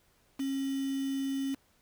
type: tone with quantisation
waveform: sine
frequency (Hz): 271.7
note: C#4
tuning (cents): -35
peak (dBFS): -30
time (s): 0.39-1.55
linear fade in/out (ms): 10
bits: 7
effects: pink hiss -68 dBFS RMS until 1.81 s